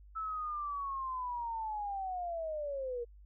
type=linear sweep; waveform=sine; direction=down; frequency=1318.5 to 466.2 Hz; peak=-35 dBFS; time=0.15-3.05 s; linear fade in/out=20 ms; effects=added 50 Hz sine -53 dBFS peak until 3.25 s